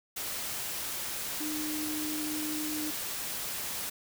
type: tone in noise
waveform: sine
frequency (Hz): 305.4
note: D#4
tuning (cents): -32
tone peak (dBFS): -34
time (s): 1.4-2.91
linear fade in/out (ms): 10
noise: white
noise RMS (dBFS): -36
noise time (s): 0.16-3.9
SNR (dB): -1
effects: none